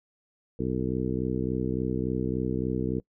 harmonic tone, 63.5 Hz, B1, 49 cents sharp, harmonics 1 / 2 / 3 / 4 / 5 / 6 / 7, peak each -37 / -33 / -32 / -33 / -33 / -35 / -34 dBFS, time 0.59-3 s, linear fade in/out 5 ms, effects noise-tail reverb RT60 0.1 s tail -24 dB re dry

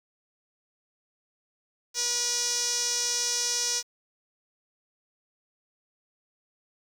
sawtooth tone with band-pass filter, 482.9 Hz, B4, 39 cents flat, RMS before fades -28 dBFS, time 1.94-3.83 s, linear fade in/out 50 ms, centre 5800 Hz, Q 4.6, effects 8-bit

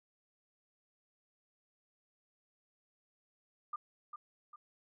sine tone with echo, 1206 Hz, D6, 46 cents sharp, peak -36 dBFS, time 3.73-3.76 s, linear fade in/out 5 ms, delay 400 ms, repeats 2, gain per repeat -7 dB, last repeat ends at 4.56 s, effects none

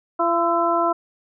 harmonic tone with a mistuned harmonic, 339.9 Hz, F4, 47 cents flat, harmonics 1 / 2 / 3 / 4, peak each -24 / -21 / -22 / -23 dBFS, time 0.19-0.93 s, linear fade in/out 10 ms, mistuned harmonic 4, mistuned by -42 cents, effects none

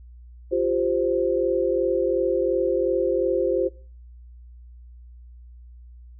sine chord, F suspended second, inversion none, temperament equal, 349.2 / 392 / 523.3 Hz, F4 / G4 / C5, 0 / 0 / 0 cents, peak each -24 / -25 / -23 dBFS, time 0.51-3.69 s, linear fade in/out 20 ms, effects noise-tail reverb RT60 0.4 s tail -20 dB re dry + added 60 Hz sine -42 dBFS peak until 6.19 s

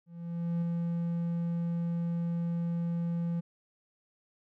triangle tone with ADSR envelope, 170 Hz, F3, 46 cents flat, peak -25 dBFS, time 0.06-3.41 s, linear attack 560 ms, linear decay 6 ms, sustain -2 dB, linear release 17 ms, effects none

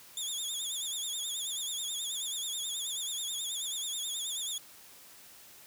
20% pulse tone with vibrato, 3483 Hz, A7, 18 cents flat, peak -28 dBFS, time 0.17-4.58 s, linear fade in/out 2 ms, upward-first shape sine, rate 9.3 Hz, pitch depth 100 cents each way, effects white hiss -54 dBFS RMS until 5.66 s + high-pass 60 Hz 12 dB/octave

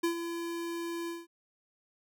square tone with ADSR envelope, 338.5 Hz, E4, 46 cents sharp, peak -26 dBFS, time 0.03-1.27 s, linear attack 11 ms, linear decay 100 ms, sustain -9 dB, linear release 190 ms, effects none

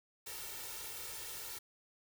white noise with comb filter, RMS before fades -45 dBFS, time 0.26-1.59 s, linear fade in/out 10 ms, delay 2.2 ms, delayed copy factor +0.75, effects none

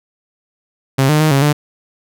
sawtooth tone with pitch steps, 134.6 / 152 / 155.5 / 137.7 / 148 Hz, C3 / D#3 / D#3 / C#3 / D3, +49 / -40 / -1 / -11 / +14 cents, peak -6 dBFS, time 0.98-1.53 s, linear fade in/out 10 ms, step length 110 ms, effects none

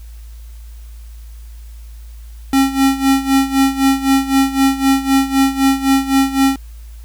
square tone with tremolo, 270 Hz, C#4, 45 cents flat, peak -9 dBFS, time 2.53-6.56 s, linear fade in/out 2 ms, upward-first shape sine, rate 3.9 Hz, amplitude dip 80%, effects added 56 Hz sine -31 dBFS peak until 7.04 s + white hiss -50 dBFS RMS until 7.04 s

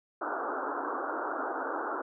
white band-pass noise, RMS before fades -34 dBFS, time 0.21-2.02 s, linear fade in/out 10 ms, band 260 to 1500 Hz, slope 96 dB/octave, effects none

